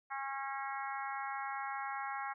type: harmonic tone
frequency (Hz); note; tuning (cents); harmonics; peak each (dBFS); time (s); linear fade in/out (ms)
272.5; C#4; -29; 3 / 4 / 5 / 6 / 7 / 8; -41 / -43 / -45 / -47 / -48 / -49; 0.1-2.34; 20
effects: none